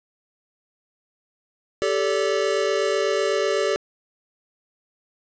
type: chord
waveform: square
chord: G suspended second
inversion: none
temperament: equal with one note detuned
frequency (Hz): 392 / 440 / 575.6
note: G4 / A4 / D5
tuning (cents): 0 / 0 / -35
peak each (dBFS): -25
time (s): 1.82-3.76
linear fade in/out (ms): 0
effects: resampled to 16000 Hz + 9-bit